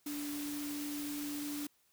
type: tone in noise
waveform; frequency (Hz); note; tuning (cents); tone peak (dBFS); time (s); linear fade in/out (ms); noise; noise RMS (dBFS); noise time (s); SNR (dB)
sine; 291.5; D4; -13; -38; 0.06-1.67; 5; white; -45; 0.06-1.67; +4
effects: white hiss -72 dBFS RMS until 1.92 s